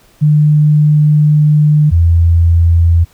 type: tone pair in turn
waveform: sine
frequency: 150.4 / 84.17 Hz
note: D3 / E2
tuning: +42 / +37 cents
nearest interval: minor seventh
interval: 1005 cents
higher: first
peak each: -5 dBFS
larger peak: neither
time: 0.21-1.91 / 1.91-3.05 s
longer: first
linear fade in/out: 20 ms
effects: pink hiss -48 dBFS RMS until 3.13 s